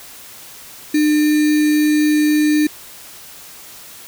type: tone with sample-and-hold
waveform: sine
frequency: 301.9 Hz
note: D4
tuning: 48 cents sharp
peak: -11 dBFS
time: 0.94-2.67 s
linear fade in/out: 5 ms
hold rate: 2100 Hz
effects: white hiss -38 dBFS RMS until 4.07 s